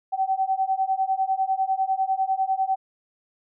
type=beating tone pair; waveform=sine; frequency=761 / 771 Hz; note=F#5 / G5; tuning=+48 / -29 cents; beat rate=10 Hz; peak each=-24 dBFS; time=0.12-2.76 s; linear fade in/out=20 ms; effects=none